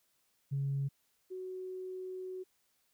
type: tone pair in turn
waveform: sine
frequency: 138.59 / 371.6 Hz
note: C#3 / F#4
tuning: 0 / +7 cents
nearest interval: octave + perfect fourth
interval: 1707 cents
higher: second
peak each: -30 / -39 dBFS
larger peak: first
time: 0.51-0.89 / 1.3-2.44 s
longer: second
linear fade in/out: 20 ms
effects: tanh soft clip ceiling -27 dBFS + white hiss -75 dBFS RMS until 2.93 s